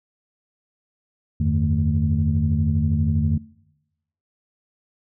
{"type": "tone cluster", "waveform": "sine", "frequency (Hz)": [83.6, 96, 150.7, 223.1], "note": ["E2", "G2", "D3", "A3"], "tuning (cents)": [25, -36, 45, 24], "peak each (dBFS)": [-21, -25, -22, -24], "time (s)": [1.4, 3.38], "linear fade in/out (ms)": 5, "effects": ["noise-tail reverb RT60 0.9 s tail -22 dB re dry", "tanh soft clip ceiling -8 dBFS"]}